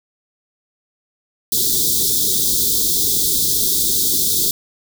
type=band-stop noise; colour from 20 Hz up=white; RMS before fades=-17 dBFS; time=1.52-4.51 s; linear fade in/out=2 ms; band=460 to 3400 Hz; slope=96 dB/octave; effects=none